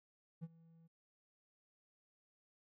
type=tone with ADSR envelope; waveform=triangle; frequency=164.6 Hz; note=E3; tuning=2 cents flat; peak=-39 dBFS; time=0.41-0.88 s; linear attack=26 ms; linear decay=38 ms; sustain=-21 dB; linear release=18 ms; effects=none